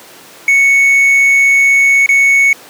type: tone with dropouts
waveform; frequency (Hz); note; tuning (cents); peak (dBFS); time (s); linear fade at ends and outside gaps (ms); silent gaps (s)
triangle; 2216; C#7; -1; -4; 0.48-2.53; 2; 2.062-2.09
effects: pink hiss -36 dBFS RMS until 2.69 s + high-pass 300 Hz 12 dB/octave